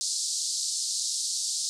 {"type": "band-pass noise", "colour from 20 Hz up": "pink", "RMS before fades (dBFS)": -30, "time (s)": [0.01, 1.69], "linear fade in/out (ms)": 0, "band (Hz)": [4200, 9000], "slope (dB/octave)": 48, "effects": []}